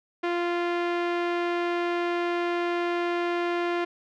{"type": "tone with low-pass filter", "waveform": "sawtooth", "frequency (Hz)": 347.4, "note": "F4", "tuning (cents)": -9, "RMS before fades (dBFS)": -27, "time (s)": [0.23, 3.85], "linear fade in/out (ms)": 10, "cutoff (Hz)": 2500, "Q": 1.1, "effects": []}